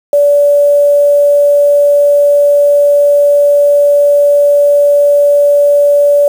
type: tone with quantisation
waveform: sine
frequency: 577 Hz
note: D5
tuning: 31 cents flat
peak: -4 dBFS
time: 0.13-6.28 s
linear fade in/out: 2 ms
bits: 5
effects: none

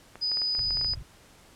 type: clicks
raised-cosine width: 0.5 ms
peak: -27 dBFS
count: 11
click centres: 0.156 / 0.317 / 0.372 / 0.418 / 0.551 / 0.592 / 0.707 / 0.771 / 0.813 / 0.846 / 0.936 s
type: tone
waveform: sine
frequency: 4978 Hz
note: D#8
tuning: in tune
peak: -25 dBFS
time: 0.21-0.95 s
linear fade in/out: 20 ms
type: low-pass noise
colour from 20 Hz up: pink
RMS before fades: -39 dBFS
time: 0.58-1.03 s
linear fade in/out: 5 ms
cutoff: 140 Hz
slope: 24 dB/octave
effects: pink hiss -55 dBFS RMS until 1.55 s + low-pass 11000 Hz 12 dB/octave

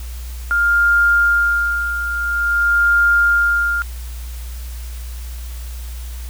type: tone with tremolo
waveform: sine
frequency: 1404 Hz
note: F6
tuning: 9 cents sharp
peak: -10 dBFS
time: 0.51-3.82 s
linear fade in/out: 0 ms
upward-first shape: sine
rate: 0.49 Hz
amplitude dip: 65%
effects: added 60 Hz sine -26 dBFS peak until 6.29 s + white hiss -40 dBFS RMS until 6.29 s

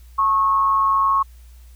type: tone with amplitude modulation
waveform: sine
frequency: 1093 Hz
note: C#6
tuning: 25 cents flat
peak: -12 dBFS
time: 0.18-1.23 s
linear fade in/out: 10 ms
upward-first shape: sine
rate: 194 Hz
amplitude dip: 50%
effects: added 60 Hz sine -41 dBFS peak until 1.75 s + white hiss -57 dBFS RMS until 1.75 s

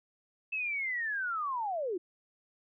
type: linear sweep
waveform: sine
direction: down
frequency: 2637 to 329.6 Hz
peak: -31 dBFS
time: 0.52-1.98 s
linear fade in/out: 10 ms
effects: none

